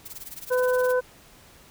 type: noise with tremolo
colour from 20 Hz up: blue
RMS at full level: -37 dBFS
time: 0.05-0.94 s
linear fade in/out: 10 ms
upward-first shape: sine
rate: 19 Hz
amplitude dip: 90%
type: harmonic tone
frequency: 503 Hz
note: B4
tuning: 32 cents sharp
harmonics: 1 / 2 / 3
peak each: -20 / -31 / -30 dBFS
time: 0.5-1.01 s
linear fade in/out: 20 ms
effects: pink hiss -52 dBFS RMS until 1.7 s